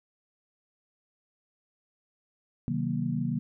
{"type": "chord", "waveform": "sine", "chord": "C half-diminished seventh", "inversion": "none", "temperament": "just", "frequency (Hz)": [130.81, 156.98, 188.37, 235.5], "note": ["C3", "Eb3", "Gb3", "Bb3"], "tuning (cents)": [0, 16, 31, 18], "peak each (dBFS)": [-33, -32, -34, -31], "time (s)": [2.68, 3.39], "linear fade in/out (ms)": 0, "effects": []}